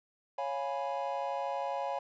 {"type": "chord", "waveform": "triangle", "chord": "C# dominant seventh", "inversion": "none", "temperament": "equal", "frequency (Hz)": [554.4, 698.5, 830.6, 987.8], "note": ["C#5", "E#5", "G#5", "B5"], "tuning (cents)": [0, 0, 0, 0], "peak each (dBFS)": [-35, -37, -35, -38], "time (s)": [0.38, 1.99], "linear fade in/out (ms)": 5, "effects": ["resampled to 16000 Hz"]}